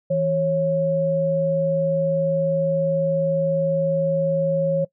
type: tone pair together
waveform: sine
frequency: 163.1 / 548.6 Hz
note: E3 / C#5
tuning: -18 / -18 cents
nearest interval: octave + major sixth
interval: 2100 cents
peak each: -24 / -18 dBFS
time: 0.1-4.85 s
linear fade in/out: 10 ms
effects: noise-tail reverb RT60 0.1 s tail -21 dB re dry